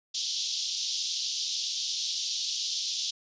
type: band-pass noise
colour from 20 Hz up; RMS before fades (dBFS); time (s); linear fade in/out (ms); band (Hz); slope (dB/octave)
white; -32; 0.14-3.11; 10; 3200 to 6100; 48
effects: resampled to 16000 Hz